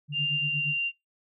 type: tone with tremolo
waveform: sine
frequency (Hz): 146.83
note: D3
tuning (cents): 0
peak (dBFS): -29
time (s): 0.08-0.78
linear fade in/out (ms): 50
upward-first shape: sine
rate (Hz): 8.6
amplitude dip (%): 90
type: tone with pitch glide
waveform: sine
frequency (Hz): 2794 to 2775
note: F7 to F7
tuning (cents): 0 to -12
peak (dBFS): -25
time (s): 0.12-0.92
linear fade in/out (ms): 50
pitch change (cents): -12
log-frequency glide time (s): 0.28-0.62
effects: noise-tail reverb RT60 0.2 s tail -25 dB re dry